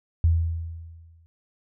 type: tone with exponential decay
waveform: sine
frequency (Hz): 82.7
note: E2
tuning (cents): +6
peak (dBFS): -14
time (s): 0.24-1.26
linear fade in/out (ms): 0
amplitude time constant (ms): 220
effects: none